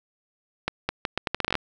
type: accelerating click train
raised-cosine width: 0.3 ms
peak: -8 dBFS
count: 13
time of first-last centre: 0.68-1.553 s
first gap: 210 ms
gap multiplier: 0.77
effects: none